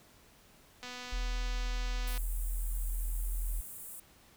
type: click train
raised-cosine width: 0.2 ms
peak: -27 dBFS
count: 335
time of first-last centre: 0.83-2.177 s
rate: 248 Hz
type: tone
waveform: sine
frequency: 41.2 Hz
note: E1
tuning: in tune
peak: -31 dBFS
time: 1.12-3.61 s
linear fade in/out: 10 ms
type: high-pass noise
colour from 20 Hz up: pink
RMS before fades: -46 dBFS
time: 2.07-4 s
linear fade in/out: 5 ms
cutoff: 8100 Hz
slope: 48 dB/octave
effects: pink hiss -61 dBFS RMS until 4.36 s